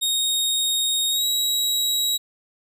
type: tone with pitch glide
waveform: sawtooth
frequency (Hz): 3729 to 3854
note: A#7 to B7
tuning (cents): 0 to -43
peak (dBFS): -17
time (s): 0.01-2.18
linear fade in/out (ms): 20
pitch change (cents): +57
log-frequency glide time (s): 1.1-1.25
effects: none